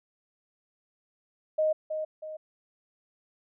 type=tone with echo; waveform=sine; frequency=622.3 Hz; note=D#5; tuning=in tune; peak=-22 dBFS; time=1.58-1.73 s; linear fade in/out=10 ms; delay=320 ms; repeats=2; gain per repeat=-7 dB; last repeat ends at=2.37 s; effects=none